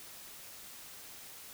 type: silence
effects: white hiss -50 dBFS RMS until 1.53 s